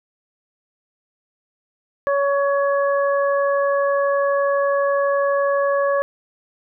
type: harmonic tone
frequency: 561 Hz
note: C#5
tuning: 21 cents sharp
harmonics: 1 / 2 / 3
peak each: -17 / -23 / -27 dBFS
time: 2.07-6.02 s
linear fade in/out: 0 ms
effects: none